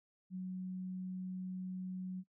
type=tone; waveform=sine; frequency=185 Hz; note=F#3; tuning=in tune; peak=-39 dBFS; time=0.3-2.24 s; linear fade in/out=50 ms; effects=noise-tail reverb RT60 0.1 s tail -25 dB re dry